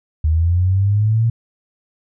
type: linear sweep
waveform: sine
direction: up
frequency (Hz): 76.1 to 116.54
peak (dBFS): -12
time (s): 0.24-1.3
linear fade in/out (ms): 5
effects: none